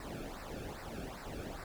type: noise with flanger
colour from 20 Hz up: brown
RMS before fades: -44 dBFS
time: 0-1.64 s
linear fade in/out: 2 ms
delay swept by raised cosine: 0.3 to 1.04 ms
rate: 2.5 Hz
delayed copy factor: -0.8
effects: none